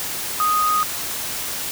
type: tone in noise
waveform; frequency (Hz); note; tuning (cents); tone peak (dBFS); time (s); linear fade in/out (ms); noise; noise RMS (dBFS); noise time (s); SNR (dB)
sine; 1244.5; D#6; 0; -16; 0.4-0.83; 0; white; -27; 0-1.71; +8
effects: none